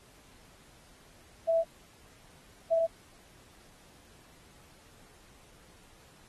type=tone pair in turn; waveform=sine; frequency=659.3 / 659.3 Hz; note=E5 / E5; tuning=0 / 0 cents; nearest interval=unison; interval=0 cents; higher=neither; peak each=-23 dBFS; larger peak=neither; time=1.47-1.64 / 2.7-2.87 s; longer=neither; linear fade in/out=20 ms; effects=pink hiss -59 dBFS RMS until 6.28 s + AAC 32 kbps